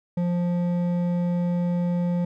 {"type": "tone with hard clipping", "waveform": "triangle", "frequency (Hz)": 175.3, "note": "F3", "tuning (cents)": 7, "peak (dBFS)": -23, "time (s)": [0.17, 2.25], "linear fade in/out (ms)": 5, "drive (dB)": 12, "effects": []}